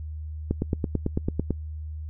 click train, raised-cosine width 3 ms, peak -11 dBFS, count 10, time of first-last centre 0.51-1.507 s, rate 9.03 Hz, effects noise-tail reverb RT60 0.1 s tail -26 dB re dry + added 77 Hz sine -32 dBFS peak until 2.09 s

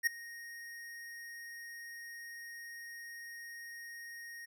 square tone with ADSR envelope, 1864.7 Hz, A#6, in tune, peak -25 dBFS, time 0.03-4.46 s, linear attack 38 ms, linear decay 7 ms, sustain -21 dB, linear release 15 ms, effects none

